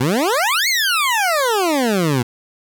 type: exponential two-way sweep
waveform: 20% pulse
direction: up then down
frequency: 116.54 to 2237 to 116.54 Hz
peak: -10 dBFS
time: 0-2.23 s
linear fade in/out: 10 ms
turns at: 0.68 s
effects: none